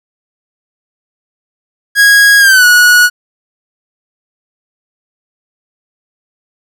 45% pulse tone with pitch glide, 1650 to 1461.5 Hz, G#6 to F#6, -12 to -22 cents, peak -3 dBFS, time 1.95-3.1 s, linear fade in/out 50 ms, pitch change -210 cents, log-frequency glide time 2.39-2.65 s, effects none

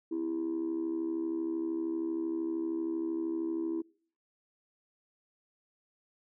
sine tone with amplitude modulation, 329.6 Hz, E4, in tune, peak -26 dBFS, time 0.11-3.82 s, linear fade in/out 10 ms, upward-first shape sine, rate 72.9 Hz, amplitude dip 75%, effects noise-tail reverb RT60 0.5 s tail -25 dB re dry + tanh soft clip ceiling -26 dBFS

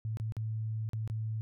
sine tone with dropouts, 110 Hz, A2, in tune, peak -32 dBFS, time 0.05-1.41 s, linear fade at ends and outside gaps 0 ms, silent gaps 0.171-0.199 / 0.322-0.367 / 0.89-0.933 / 1.076-1.099 s, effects none

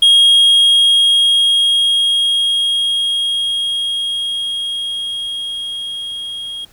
triangle tone with level ramp, 3266 Hz, G#7, 30 cents flat, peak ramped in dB -4 to -22 dBFS, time 0.02-6.65 s, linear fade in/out 5 ms, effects pink hiss -49 dBFS RMS until 6.72 s

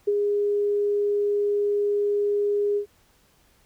sine tone with ADSR envelope, 410 Hz, G#4, 22 cents flat, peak -17 dBFS, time 0.07-2.86 s, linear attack 11 ms, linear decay 36 ms, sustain -3 dB, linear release 94 ms, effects pink hiss -61 dBFS RMS until 3.65 s

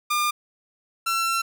sawtooth tone pair in turn, 1204 / 1350.5 Hz, D6 / E6, +43 / +42 cents, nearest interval major second, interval 199 cents, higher second, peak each -17 / -18 dBFS, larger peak first, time 0.1-0.31 / 1.06-1.42 s, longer second, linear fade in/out 10 ms, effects none

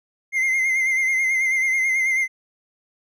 triangle tone with vibrato, 2093 Hz, C7, in tune, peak -16 dBFS, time 0.32-2.28 s, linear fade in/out 50 ms, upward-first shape sine, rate 9.2 Hz, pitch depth 42 cents each way, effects none

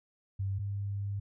sine tone pair in turn, 97.6 / 100.23 Hz, G2 / G2, -7 / +39 cents, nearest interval unison, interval 46 cents, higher second, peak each -30 / -32 dBFS, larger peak first, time 0.39-0.59 / 0.59-1.2 s, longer second, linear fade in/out 10 ms, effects none

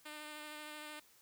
5% pulse tone with vibrato, 301.9 Hz, D4, 48 cents sharp, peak -35 dBFS, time 0.05-1 s, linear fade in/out 10 ms, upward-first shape sine, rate 13 Hz, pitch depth 15 cents each way, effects white hiss -66 dBFS RMS until 1.21 s

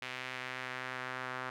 sawtooth tone with band-pass filter sweep, 128.1 Hz, C3, 36 cents flat, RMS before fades -41 dBFS, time 0.02-1.5 s, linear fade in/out 2 ms, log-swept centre 2400 to 1400 Hz, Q 1.7, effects none

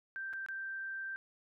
sine tone with dropouts, 1568 Hz, G6, in tune, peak -38 dBFS, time 0.16-1.16 s, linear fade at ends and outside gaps 0 ms, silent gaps 0.33-0.335 / 0.462-0.486 s, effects none

